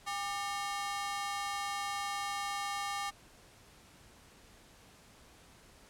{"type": "ring-modulated tone", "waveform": "sawtooth", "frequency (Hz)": 1000, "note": "B5", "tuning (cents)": 21, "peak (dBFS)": -28, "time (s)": [0.06, 3.11], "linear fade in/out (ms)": 20, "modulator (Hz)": 194, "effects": ["pink hiss -59 dBFS RMS until 5.89 s", "low-pass 11000 Hz 12 dB/octave"]}